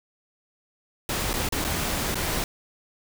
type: noise with dropouts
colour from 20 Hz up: pink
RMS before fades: -27 dBFS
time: 1.09-2.44 s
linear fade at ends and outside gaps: 2 ms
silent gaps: 1.332-1.338 / 1.489-1.523 / 1.643-1.647 / 2.145-2.154 s
effects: none